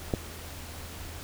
clicks, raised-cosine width 2 ms, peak -12 / -28 dBFS, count 2, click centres 0.138 / 0.147 s, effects added 81 Hz sine -43 dBFS peak until 1.23 s + pink hiss -43 dBFS RMS until 1.23 s

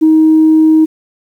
sine tone, 315.2 Hz, D#4, 23 cents sharp, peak -3 dBFS, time 0.01-0.86 s, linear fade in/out 20 ms, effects tanh soft clip ceiling 0 dBFS + 7-bit

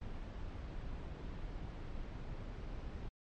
brown noise, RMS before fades -44 dBFS, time 0.01-3.09 s, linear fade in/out 10 ms, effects low-pass 4000 Hz 12 dB/octave + MP3 48 kbps

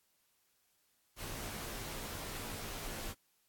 pink noise with comb filter, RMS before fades -43 dBFS, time 1.16-3.15 s, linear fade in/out 50 ms, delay 16 ms, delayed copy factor -0.75, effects white hiss -75 dBFS RMS until 3.48 s + AAC 64 kbps

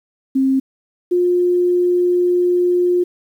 sine tone pair in turn, 266.5 / 355.7 Hz, C4 / F4, +32 / +32 cents, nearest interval perfect fourth, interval 500 cents, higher second, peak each -12 dBFS, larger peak neither, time 0.35-0.6 / 1.11-3.04 s, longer second, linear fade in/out 10 ms, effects 8-bit

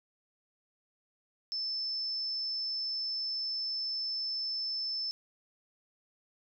sine tone, 5274 Hz, E8, in tune, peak -32 dBFS, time 1.52-5.11 s, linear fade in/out 0 ms, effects none

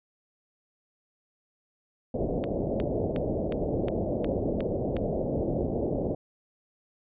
white low-pass noise, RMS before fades -29 dBFS, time 2.14-6.15 s, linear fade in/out 5 ms, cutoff 630 Hz, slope 48 dB/octave
click train, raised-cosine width 0.2 ms, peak -19 dBFS, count 8, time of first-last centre 2.44-4.967 s, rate 2.77 Hz
effects resampled to 8000 Hz

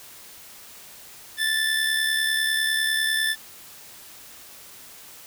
25% pulse tone with amplitude modulation, 1760 Hz, A6, in tune, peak -15 dBFS, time 1.37-3.36 s, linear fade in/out 50 ms, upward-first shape sine, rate 70 Hz, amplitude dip 50%, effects white hiss -45 dBFS RMS until 5.26 s

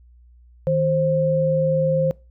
sine tone pair together, 156.87 / 528 Hz, D#3 / C5, +14 / +16 cents, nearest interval octave + major sixth, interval 2102 cents, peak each -21 / -18 dBFS, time 0.67-2.11 s, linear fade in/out 0 ms, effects noise-tail reverb RT60 0.3 s tail -24 dB re dry + added 60 Hz sine -47 dBFS peak until 2.3 s

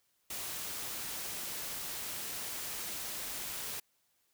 white noise, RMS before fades -40 dBFS, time 0.3-3.8 s, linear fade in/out 5 ms, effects white hiss -75 dBFS RMS until 4.33 s

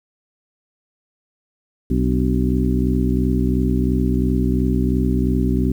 harmonic tone with a mistuned harmonic, 62.9 Hz, B1, 32 cents sharp, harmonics 1 / 2 / 3 / 4 / 5 / 6, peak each -20 / -23 / -22 / -21 / -26 / -27 dBFS, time 1.9-5.72 s, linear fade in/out 5 ms, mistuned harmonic 5, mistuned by -75 cents, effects 8-bit

